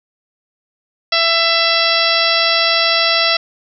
harmonic tone, 667 Hz, E5, 20 cents sharp, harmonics 1 / 2 / 3 / 4 / 5 / 6 / 7 / 8, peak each -20 / -20 / -20 / -20 / -20 / -20 / -20 / -20 dBFS, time 1.12-3.37 s, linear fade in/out 5 ms, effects none

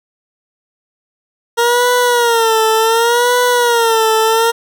20% pulse tone with vibrato, 466.2 Hz, A#4, in tune, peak -5 dBFS, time 1.57-4.52 s, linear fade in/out 20 ms, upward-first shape sine, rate 0.68 Hz, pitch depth 97 cents each way, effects none

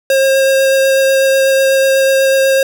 square tone with vibrato, 537 Hz, C5, 45 cents sharp, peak -9 dBFS, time 0.1-2.63 s, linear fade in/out 2 ms, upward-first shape triangle, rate 8.1 Hz, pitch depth 11 cents each way, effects none

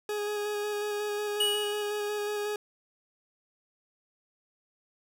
40% pulse tone with vibrato, 416.1 Hz, G#4, 3 cents sharp, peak -29 dBFS, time 0.09-2.56 s, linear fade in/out 2 ms, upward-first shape square, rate 5.5 Hz, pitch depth 12 cents each way
square tone with exponential decay, 2923 Hz, F#7, 22 cents flat, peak -23 dBFS, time 1.4-2.23 s, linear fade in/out 5 ms, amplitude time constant 180 ms
effects none

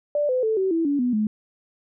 sine tone with pitch steps, 587.3 / 508.3 / 440 / 380.8 / 329.6 / 285.3 / 246.9 / 213.7 Hz, D5 / B4 / A4 / F#4 / E4 / C#4 / B3 / G#3, 0 / +50 / 0 / +50 / 0 / +50 / 0 / +50 cents, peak -19 dBFS, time 0.15-1.27 s, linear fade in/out 2 ms, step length 140 ms, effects none

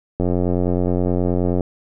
click train, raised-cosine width 2 ms, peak -7 dBFS, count 127, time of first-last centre 0.2-1.608 s, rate 89.5 Hz, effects none

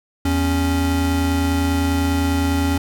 square tone pair together, 82.41 / 277.2 Hz, E2 / C#4, 0 / 0 cents, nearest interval octave + major sixth, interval 2100 cents, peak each -20 dBFS, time 0.25-2.78 s, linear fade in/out 5 ms, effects none

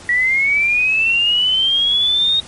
sine linear sweep, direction up, 1923 to 3731 Hz, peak -12 dBFS, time 0.09-2.4 s, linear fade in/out 2 ms, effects pink hiss -38 dBFS RMS until 2.47 s + MP3 48 kbps

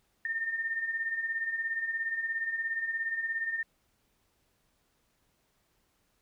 sine beating tone pair, 1800 / 1817 Hz, A6 / A#6, +39 / -45 cents, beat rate 17 Hz, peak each -38 / -31 dBFS, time 0.25-3.63 s, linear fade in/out 2 ms, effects pink hiss -73 dBFS RMS until 6.21 s

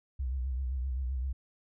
sine tone with vibrato, 64.5 Hz, C2, 24 cents flat, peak -30 dBFS, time 0.19-1.33 s, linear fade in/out 10 ms, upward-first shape sine, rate 7.7 Hz, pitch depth 92 cents each way, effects none

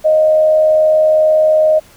sine tone with frequency modulation, 622.3 Hz, D#5, in tune, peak -7 dBFS, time 0.04-1.8 s, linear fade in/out 20 ms, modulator 82.4 Hz, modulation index 0.22, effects pink hiss -44 dBFS RMS until 1.96 s

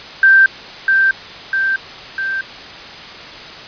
sine tone with echo, 1568 Hz, G6, in tune, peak -5 dBFS, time 0.23-0.46 s, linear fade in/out 2 ms, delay 650 ms, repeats 3, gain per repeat -4 dB, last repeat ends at 2.41 s, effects white hiss -32 dBFS RMS until 3.67 s + resampled to 11025 Hz

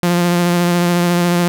sawtooth tone with vibrato, 174.61 Hz, F3, in tune, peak -8 dBFS, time 0.03-1.48 s, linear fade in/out 0 ms, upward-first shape sine, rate 14 Hz, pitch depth 19 cents each way, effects none

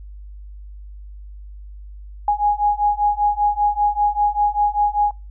sine beating tone pair, 825 / 830.1 Hz, G#5 / G#5, -12 / -1 cents, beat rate 5.1 Hz, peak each -19 / -18 dBFS, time 2.28-5.11 s, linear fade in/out 2 ms, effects noise-tail reverb RT60 0.3 s tail -26 dB re dry + added 50 Hz sine -34 dBFS peak until 5.3 s

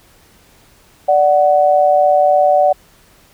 sine tone pair together, 587.3 / 744.1 Hz, D5 / F#5, 0 / +10 cents, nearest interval major third, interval 410 cents, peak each -11 dBFS, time 1.08-2.73 s, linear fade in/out 10 ms, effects pink hiss -49 dBFS RMS until 3.33 s

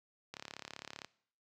click train, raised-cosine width 0.2 ms, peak -26 dBFS, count 26, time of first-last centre 0.34-1.046 s, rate 35.4 Hz, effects noise-tail reverb RT60 0.6 s tail -21 dB re dry + high-pass 100 Hz 12 dB/octave

